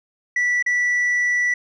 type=tone with dropouts; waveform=sine; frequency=1960 Hz; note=B6; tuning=14 cents flat; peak=-14 dBFS; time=0.36-1.54 s; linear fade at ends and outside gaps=5 ms; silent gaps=0.626-0.662 s; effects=tanh soft clip ceiling -16 dBFS